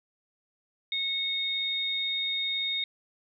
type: tone pair together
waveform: sine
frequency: 2193 / 3701 Hz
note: C#7 / A#7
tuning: -19 / -13 cents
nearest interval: major sixth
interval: 906 cents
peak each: -34 / -28 dBFS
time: 0.92-2.84 s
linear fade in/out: 2 ms
effects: none